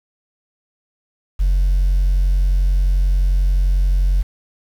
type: tone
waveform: sine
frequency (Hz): 45.68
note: F#1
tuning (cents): -21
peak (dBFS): -10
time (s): 1.39-4.23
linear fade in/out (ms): 20
effects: tanh soft clip ceiling -11 dBFS + 7-bit